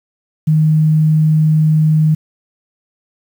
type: tone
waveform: sine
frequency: 155.56 Hz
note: D#3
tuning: in tune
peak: -8 dBFS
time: 0.47-2.15 s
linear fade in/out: 10 ms
effects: 7-bit